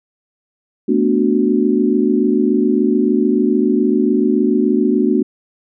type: chord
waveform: sine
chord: B minor seventh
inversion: third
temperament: equal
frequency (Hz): 220 / 246.9 / 293.7 / 370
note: A3 / B3 / D4 / F#4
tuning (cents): 0 / 0 / 0 / 0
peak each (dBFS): -17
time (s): 0.88-5.23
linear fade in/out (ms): 10
effects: none